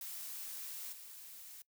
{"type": "noise with level steps", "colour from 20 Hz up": "blue", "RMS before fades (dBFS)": [-45, -52], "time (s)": [0.01, 1.62], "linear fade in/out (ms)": 2, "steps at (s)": 0.92, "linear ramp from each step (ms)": 10, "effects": ["noise-tail reverb RT60 0.1 s tail -21 dB re dry"]}